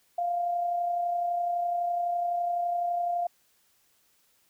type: tone with amplitude modulation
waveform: sine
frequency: 698.5 Hz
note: F5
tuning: in tune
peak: -24 dBFS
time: 0.18-3.27 s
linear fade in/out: 5 ms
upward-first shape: sine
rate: 31.9 Hz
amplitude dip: 35%
effects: white hiss -67 dBFS RMS until 4.49 s